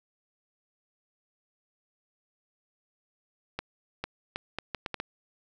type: accelerating click train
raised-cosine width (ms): 0.3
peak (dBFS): -16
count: 8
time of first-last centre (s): 3.59-5.001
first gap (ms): 450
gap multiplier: 0.71
effects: none